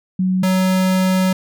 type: tone pair in turn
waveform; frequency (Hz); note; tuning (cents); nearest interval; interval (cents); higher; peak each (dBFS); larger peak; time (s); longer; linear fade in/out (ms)
sine / square; 185.7 / 186.75; F#3 / F#3; +7 / +16; unison; 9; second; -14; neither; 0.19-0.43 / 0.43-1.33; second; 5
effects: none